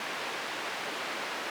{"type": "band-pass noise", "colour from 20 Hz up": "white", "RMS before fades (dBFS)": -36, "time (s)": [0, 1.5], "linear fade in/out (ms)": 2, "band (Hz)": [280, 2400], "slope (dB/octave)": 12, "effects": []}